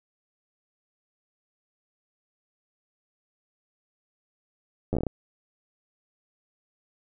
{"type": "slowing click train", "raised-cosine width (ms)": 2, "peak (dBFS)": -14, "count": 8, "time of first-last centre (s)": [4.93, 5.067], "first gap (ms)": 10, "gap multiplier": 1.22, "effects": []}